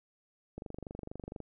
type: click train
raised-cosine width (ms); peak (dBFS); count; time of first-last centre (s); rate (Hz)
2; -28; 21; 0.58-1.403; 24.3
effects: none